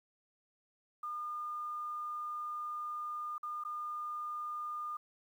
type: tone with dropouts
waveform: sine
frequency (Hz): 1212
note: D#6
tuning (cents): -46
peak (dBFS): -37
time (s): 1.03-4.97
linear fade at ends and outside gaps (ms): 5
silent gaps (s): 3.381-3.43 / 3.638-3.649
effects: 11-bit